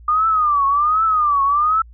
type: tone with vibrato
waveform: sine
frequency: 1206 Hz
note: D6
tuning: 46 cents sharp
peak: -13 dBFS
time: 0.08-1.82 s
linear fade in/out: 5 ms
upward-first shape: triangle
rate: 1.3 Hz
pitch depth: 170 cents each way
effects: added 58 Hz sine -39 dBFS peak until 1.93 s